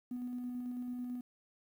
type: tone with tremolo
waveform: triangle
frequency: 246.9 Hz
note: B3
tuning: in tune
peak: -33 dBFS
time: 0.11-1.21 s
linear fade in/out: 5 ms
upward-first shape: square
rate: 9.1 Hz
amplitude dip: 30%
effects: tanh soft clip ceiling -34 dBFS + 11-bit